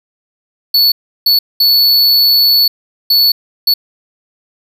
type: tone bursts at uneven times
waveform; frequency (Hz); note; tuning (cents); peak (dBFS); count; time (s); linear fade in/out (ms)
square; 4435; C#8; 0; -7; 5; 0.74-0.92 / 1.26-1.39 / 1.6-2.68 / 3.1-3.32 / 3.67-3.74; 5
effects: none